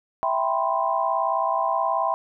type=chord; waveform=sine; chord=C major seventh; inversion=first; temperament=equal; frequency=659.3 / 784 / 987.8 / 1046.5 Hz; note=E5 / G5 / B5 / C6; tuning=0 / 0 / 0 / 0 cents; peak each=-26 dBFS; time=0.23-2.14 s; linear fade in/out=0 ms; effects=none